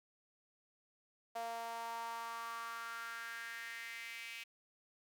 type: tone with high-pass filter sweep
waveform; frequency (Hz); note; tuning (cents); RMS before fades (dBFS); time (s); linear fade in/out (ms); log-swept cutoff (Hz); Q
sawtooth; 230.8; A#3; -17; -45; 1.35-4.44; 10; 700 to 2500; 4.6
effects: none